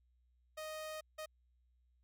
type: tone bursts at uneven times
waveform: sawtooth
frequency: 622.3 Hz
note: D#5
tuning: in tune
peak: -39 dBFS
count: 2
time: 0.57-1.01 / 1.18-1.26 s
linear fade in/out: 10 ms
effects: added 61 Hz sine -70 dBFS peak until 2.03 s